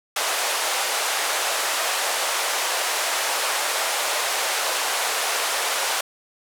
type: band-pass noise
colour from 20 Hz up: pink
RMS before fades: -24 dBFS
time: 0.16-6.01 s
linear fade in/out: 5 ms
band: 560 to 12000 Hz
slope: 24 dB/octave
effects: none